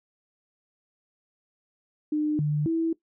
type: tone with pitch steps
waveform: sine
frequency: 302.3 / 148.9 / 327.7 Hz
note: D#4 / D3 / E4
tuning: -50 / +24 / -10 cents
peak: -22 dBFS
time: 2.12-2.93 s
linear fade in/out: 5 ms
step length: 270 ms
effects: noise-tail reverb RT60 0.1 s tail -18 dB re dry